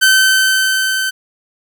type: tone with level ramp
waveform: sawtooth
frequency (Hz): 1537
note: G6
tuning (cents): -35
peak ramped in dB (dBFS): -3 to -12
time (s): 0.01-1.11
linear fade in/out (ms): 20
effects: none